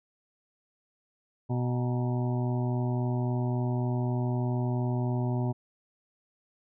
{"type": "harmonic tone with a mistuned harmonic", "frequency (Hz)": 123.47, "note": "B2", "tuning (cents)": 0, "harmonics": [1, 2, 3, 5, 6, 7, 8], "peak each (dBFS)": [-27, -33, -37, -41, -43, -44, -45], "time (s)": [1.49, 5.53], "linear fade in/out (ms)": 20, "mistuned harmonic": 8, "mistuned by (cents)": -71, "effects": []}